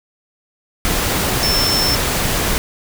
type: tone in noise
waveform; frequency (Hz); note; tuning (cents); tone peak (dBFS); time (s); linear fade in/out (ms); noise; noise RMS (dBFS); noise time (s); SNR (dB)
sine; 5350; E8; +25; -16; 1.43-1.95; 0; pink; -18; 0.85-2.58; -1
effects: none